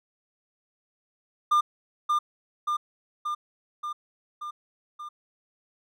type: tone with echo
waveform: triangle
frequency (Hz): 1201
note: D6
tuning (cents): +38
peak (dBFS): -16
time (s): 1.51-1.61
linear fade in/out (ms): 10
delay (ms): 580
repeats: 6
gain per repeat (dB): -3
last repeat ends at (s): 5.09
effects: none